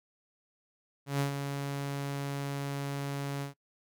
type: tone with ADSR envelope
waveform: sawtooth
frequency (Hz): 140.4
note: C#3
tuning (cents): +22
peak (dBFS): -22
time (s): 1.06-3.54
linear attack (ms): 140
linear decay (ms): 110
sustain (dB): -7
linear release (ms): 120
effects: noise-tail reverb RT60 0.1 s tail -21 dB re dry